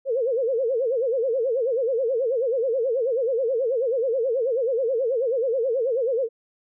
sine tone with vibrato, 493.9 Hz, B4, in tune, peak -20 dBFS, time 0.05-6.29 s, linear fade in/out 50 ms, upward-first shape sine, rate 9.3 Hz, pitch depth 190 cents each way, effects none

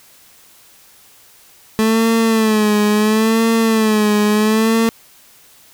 30% pulse tone with vibrato, 218 Hz, A3, 16 cents flat, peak -9 dBFS, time 1.79-4.89 s, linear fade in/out 0 ms, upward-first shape sine, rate 0.73 Hz, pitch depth 73 cents each way, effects white hiss -47 dBFS RMS until 5.73 s

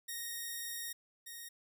5% pulse tone pair in turn, 1864.7 / 1864.7 Hz, A#6 / A#6, 0 / 0 cents, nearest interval unison, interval 0 cents, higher neither, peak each -29 / -35 dBFS, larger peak first, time 0.08-0.93 / 1.26-1.49 s, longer first, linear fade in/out 10 ms, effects none

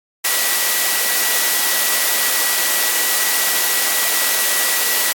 sine tone in noise, 1939 Hz, B6, 32 cents flat, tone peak -25 dBFS, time 0.24-5.13 s, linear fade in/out 10 ms, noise white, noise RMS -17 dBFS, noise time 0.24-5.13 s, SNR -11 dB, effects high-pass 400 Hz 12 dB/octave + AAC 64 kbps

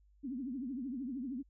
sine tone with vibrato, 258.7 Hz, C4, 19 cents flat, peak -37 dBFS, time 0.23-1.43 s, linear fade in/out 20 ms, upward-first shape triangle, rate 13 Hz, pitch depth 220 cents each way, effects added 50 Hz sine -63 dBFS peak until 1.49 s

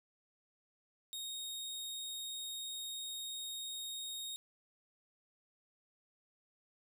sawtooth tone, 3729 Hz, A#7, in tune, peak -38 dBFS, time 1.13-4.36 s, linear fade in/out 0 ms, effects none

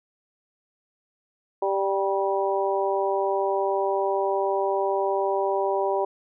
harmonic tone with a mistuned harmonic, 196 Hz, G3, in tune, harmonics 2 / 3 / 4 / 5, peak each -25 / -27 / -28 / -29 dBFS, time 1.62-6.05 s, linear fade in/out 5 ms, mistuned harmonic 5, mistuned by -19 cents, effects none

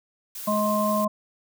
blue noise, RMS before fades -36 dBFS, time 0.35-1.05 s, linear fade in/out 5 ms
harmonic tone, 210.3 Hz, G#3, 22 cents sharp, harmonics 1 / 3 / 5, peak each -25 / -25 / -25 dBFS, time 0.47-1.08 s, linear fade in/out 10 ms
effects none

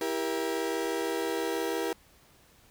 35% pulse chord, E diminished, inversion none, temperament just, 329.6 / 395.6 / 474.7 Hz, E4 / G4 / Bb4, 0 / +16 / +31 cents, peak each -32 / -32 / -31 dBFS, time 0.01-1.93 s, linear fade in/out 2 ms, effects pink hiss -60 dBFS RMS until 2.7 s

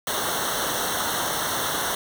pink noise with comb filter, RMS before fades -26 dBFS, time 0.07-1.95 s, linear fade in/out 2 ms, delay 0.41 ms, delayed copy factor -0.95, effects none

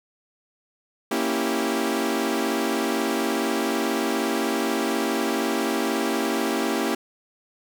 sawtooth chord, A# diminished seventh, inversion none, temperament equal, 233.1 / 277.2 / 329.6 / 392 Hz, A#3 / C#4 / E4 / G4, 0 / 0 / 0 / 0 cents, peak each -24 dBFS, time 1.11-6.95 s, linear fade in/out 5 ms, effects none

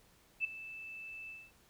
sine tone with ADSR envelope, 2637 Hz, E7, in tune, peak -28 dBFS, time 0.4-1.52 s, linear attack 44 ms, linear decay 10 ms, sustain -16 dB, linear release 230 ms, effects pink hiss -66 dBFS RMS until 1.69 s

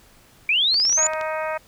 sine linear sweep, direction up, 2295 to 7070 Hz, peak -16 dBFS, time 0.49-1.07 s, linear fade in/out 2 ms
clicks, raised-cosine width 0.2 ms, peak -17 dBFS, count 10, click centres 0.743 / 0.8 / 0.852 / 0.896 / 0.927 / 0.991 / 1.03 / 1.066 / 1.135 / 1.212 s
harmonic tone, 313.3 Hz, D#4, 12 cents sharp, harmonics 2 / 3 / 4 / 5 / 6 / 7 / 8, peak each -26 / -30 / -32 / -34 / -36 / -37 / -38 dBFS, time 0.97-1.58 s, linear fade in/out 10 ms
effects pink hiss -53 dBFS RMS until 1.67 s

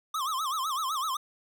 square tone with vibrato, 1159 Hz, D6, 23 cents flat, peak -29 dBFS, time 0.14-1.17 s, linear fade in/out 5 ms, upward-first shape sine, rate 7.9 Hz, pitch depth 210 cents each way, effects none

